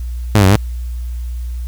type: exponential two-way sweep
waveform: sawtooth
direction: down then up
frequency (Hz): 110 to 92.5 to 109.8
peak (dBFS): -3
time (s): 0.35-0.56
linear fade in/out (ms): 0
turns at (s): 0.47
effects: added 60 Hz sine -20 dBFS peak until 1.67 s + white hiss -47 dBFS RMS until 1.67 s